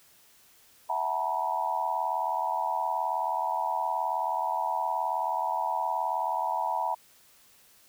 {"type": "tone cluster", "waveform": "sine", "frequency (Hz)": [658, 745, 884, 963], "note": ["E5", "F#5", "A5", "B5"], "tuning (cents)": [-3, 12, 8, -44], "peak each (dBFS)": [-35, -34, -31, -30], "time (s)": [0.89, 6.95], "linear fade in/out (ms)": 10, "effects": ["white hiss -59 dBFS RMS until 7.88 s"]}